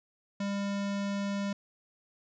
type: tone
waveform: square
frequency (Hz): 200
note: G3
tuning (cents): +35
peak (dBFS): -31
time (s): 0.4-1.53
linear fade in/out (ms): 5
effects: resampled to 16000 Hz